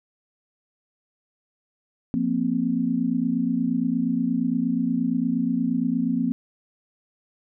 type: chord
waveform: sine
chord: F suspended fourth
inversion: none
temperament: equal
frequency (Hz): 174.61 / 233.1 / 261.6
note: F3 / Bb3 / C4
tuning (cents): 0 / 0 / 0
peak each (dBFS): -28 / -24 / -24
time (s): 2.14-6.32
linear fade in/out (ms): 0
effects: none